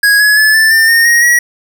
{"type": "tone with pitch steps", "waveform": "square", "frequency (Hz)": [1656, 1690.8, 1726.3, 1762.6, 1799.6, 1837.4, 1876.1, 1915.5], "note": ["G#6", "G#6", "A6", "A6", "A6", "A#6", "A#6", "A#6"], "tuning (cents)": [-5, 31, -33, 3, 39, -25, 11, 47], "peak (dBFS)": -6, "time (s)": [0.03, 1.39], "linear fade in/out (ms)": 5, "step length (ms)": 170, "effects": []}